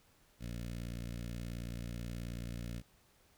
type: tone with notch filter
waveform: 15% pulse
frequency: 58.6 Hz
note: A#1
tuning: 10 cents sharp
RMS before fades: -42 dBFS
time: 0.39-2.83 s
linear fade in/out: 50 ms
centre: 920 Hz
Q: 0.64
effects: pink hiss -68 dBFS RMS until 3.37 s